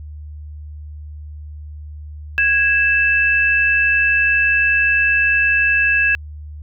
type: tone pair together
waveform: sine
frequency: 1651.9 / 2637 Hz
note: G#6 / E7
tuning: -10 / 0 cents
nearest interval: minor sixth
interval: 810 cents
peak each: -15 dBFS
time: 2.38-6.15 s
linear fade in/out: 0 ms
effects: added 75 Hz sine -30 dBFS peak until 6.62 s